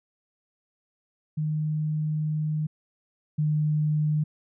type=tone pair in turn; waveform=sine; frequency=153.6 / 151.92 Hz; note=D#3 / D#3; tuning=-22 / -41 cents; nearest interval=unison; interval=19 cents; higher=first; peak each=-24 / -21 dBFS; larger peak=second; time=1.37-2.67 / 3.38-4.24 s; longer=first; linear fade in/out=10 ms; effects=none